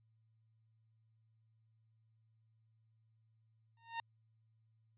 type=tone with exponential growth; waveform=sawtooth; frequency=920 Hz; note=A#5; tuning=23 cents flat; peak=-32 dBFS; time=3.77-4 s; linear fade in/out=2 ms; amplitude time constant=50 ms; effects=added 111 Hz sine -70 dBFS peak until 4.97 s + resampled to 8000 Hz